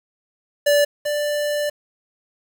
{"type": "tone pair in turn", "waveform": "square", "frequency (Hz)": [581, 589.1], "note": ["D5", "D5"], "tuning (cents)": [-19, 5], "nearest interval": "unison", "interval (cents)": 24, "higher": "second", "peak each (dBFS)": [-14, -21], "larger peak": "first", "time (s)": [[0.66, 0.85], [1.05, 1.7]], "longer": "second", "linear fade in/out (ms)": 10, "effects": ["7-bit"]}